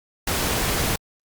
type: noise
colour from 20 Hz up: pink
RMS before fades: -23 dBFS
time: 0.27-0.96 s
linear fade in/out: 5 ms
effects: Opus 48 kbps